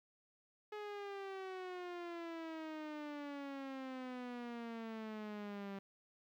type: exponential sweep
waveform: sawtooth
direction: down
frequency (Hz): 423.6 to 195.4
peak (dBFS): -40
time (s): 0.72-5.79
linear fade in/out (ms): 5
effects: low-pass 3000 Hz 12 dB/octave + 13-bit